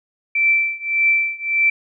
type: tone with tremolo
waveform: sine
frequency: 2335 Hz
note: D7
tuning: 11 cents flat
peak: -11 dBFS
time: 0.35-1.7 s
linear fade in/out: 5 ms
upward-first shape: triangle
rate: 1.7 Hz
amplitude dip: 95%
effects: none